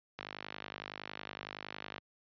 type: click train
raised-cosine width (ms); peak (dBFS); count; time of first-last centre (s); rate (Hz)
0.3; -24; 92; 0.19-1.981; 50.8
effects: high-pass 100 Hz 12 dB/octave + resampled to 11025 Hz